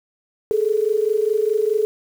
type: tone pair together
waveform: sine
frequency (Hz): 417.2 / 442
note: G#4 / A4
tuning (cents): +8 / +8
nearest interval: minor second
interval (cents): 100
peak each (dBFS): -19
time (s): 0.51-1.85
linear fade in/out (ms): 0
effects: 7-bit

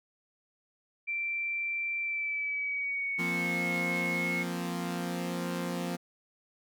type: tone with pitch glide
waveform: sine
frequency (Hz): 2349 to 2179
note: D7 to C#7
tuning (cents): 0 to -30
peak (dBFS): -30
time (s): 1.07-4.44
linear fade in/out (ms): 20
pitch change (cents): -130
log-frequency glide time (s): 2-3.56
type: chord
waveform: sawtooth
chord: F suspended fourth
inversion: none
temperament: equal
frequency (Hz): 174.61 / 233.1 / 261.6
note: F3 / Bb3 / C4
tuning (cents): 0 / 0 / 0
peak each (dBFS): -30 / -35 / -35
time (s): 3.18-5.97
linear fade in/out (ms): 20
effects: none

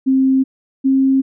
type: tone pair in turn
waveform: sine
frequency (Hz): 264.9 / 267.5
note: C4 / C4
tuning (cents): +22 / +38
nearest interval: unison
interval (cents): 16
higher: second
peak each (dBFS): -10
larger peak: neither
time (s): 0.06-0.44 / 0.84-1.22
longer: neither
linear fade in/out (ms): 20
effects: none

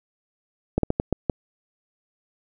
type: slowing click train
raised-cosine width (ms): 2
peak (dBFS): -7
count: 6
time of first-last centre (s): 0.78-1.298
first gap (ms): 53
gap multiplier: 1.34
effects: none

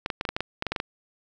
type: clicks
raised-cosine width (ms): 0.3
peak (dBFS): -11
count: 12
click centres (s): 0.061 / 0.102 / 0.211 / 0.252 / 0.29 / 0.365 / 0.406 / 0.624 / 0.667 / 0.72 / 0.762 / 0.801
effects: none

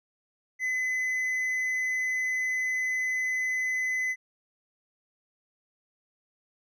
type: tone with hard clipping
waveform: sine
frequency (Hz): 2022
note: B6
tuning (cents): +40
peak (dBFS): -27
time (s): 0.59-4.16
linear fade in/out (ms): 50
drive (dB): 3
effects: none

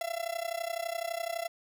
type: tone with amplitude modulation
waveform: 45% pulse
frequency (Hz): 675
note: E5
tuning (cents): +41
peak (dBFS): -29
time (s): 0.01-1.48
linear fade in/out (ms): 2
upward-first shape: sine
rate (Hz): 31.9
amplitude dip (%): 90
effects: none

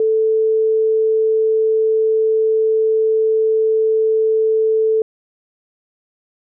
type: tone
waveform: sine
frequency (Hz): 440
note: A4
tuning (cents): 0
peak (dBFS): -12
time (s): 0-5.02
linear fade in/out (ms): 2
effects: none

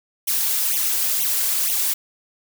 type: noise with flanger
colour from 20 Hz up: blue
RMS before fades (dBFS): -21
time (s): 0.27-1.94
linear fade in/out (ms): 10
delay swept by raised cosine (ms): 0.31 to 4.51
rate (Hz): 2.1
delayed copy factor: +1
effects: none

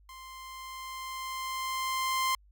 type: tone with level ramp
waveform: sawtooth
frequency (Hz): 1046.5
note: C6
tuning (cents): 0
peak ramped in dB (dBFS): -42 to -22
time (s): 0.09-2.35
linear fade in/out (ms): 2
effects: added 50 Hz sine -57 dBFS peak until 2.51 s

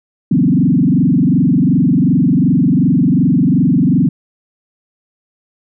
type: tone with frequency modulation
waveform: sine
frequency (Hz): 212.8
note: G#3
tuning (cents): +42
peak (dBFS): -8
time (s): 0.31-4.09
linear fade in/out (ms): 5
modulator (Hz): 22.7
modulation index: 3
effects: none

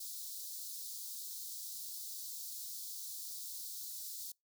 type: high-pass noise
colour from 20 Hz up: white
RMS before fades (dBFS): -45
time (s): 0-4.32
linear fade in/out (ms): 5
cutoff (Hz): 3900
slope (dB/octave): 48
effects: noise-tail reverb RT60 0.2 s tail -26 dB re dry

